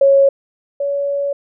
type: tone pair in turn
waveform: sine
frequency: 551 / 564.5 Hz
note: C#5 / C#5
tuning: -11 / +31 cents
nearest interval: unison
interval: 42 cents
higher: second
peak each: -7 / -16 dBFS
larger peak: first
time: 0.01-0.29 / 0.8-1.33 s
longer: second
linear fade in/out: 5 ms
effects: none